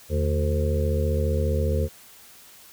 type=harmonic tone with a mistuned harmonic; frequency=74.8 Hz; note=D2; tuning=32 cents sharp; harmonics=1 / 2 / 3 / 5 / 6 / 7; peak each=-22 / -31 / -32 / -34 / -30 / -30 dBFS; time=0.09-1.89 s; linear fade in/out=50 ms; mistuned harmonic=1; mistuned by=+120 cents; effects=white hiss -49 dBFS RMS until 2.72 s